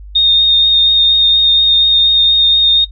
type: tone with vibrato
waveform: sine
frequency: 3683 Hz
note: A#7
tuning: 22 cents flat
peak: -6 dBFS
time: 0.15-2.85 s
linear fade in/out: 10 ms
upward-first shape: triangle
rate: 4.2 Hz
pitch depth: 16 cents each way
effects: noise-tail reverb RT60 0.1 s tail -19 dB re dry + added 50 Hz sine -29 dBFS peak until 2.91 s